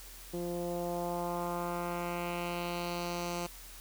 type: tone with low-pass filter sweep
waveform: 10% pulse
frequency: 174 Hz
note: F3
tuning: 6 cents flat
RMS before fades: -36 dBFS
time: 0.33-3.47 s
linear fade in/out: 10 ms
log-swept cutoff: 390 to 7700 Hz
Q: 1.6
effects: added 43 Hz sine -51 dBFS peak until 3.8 s + white hiss -51 dBFS RMS until 3.8 s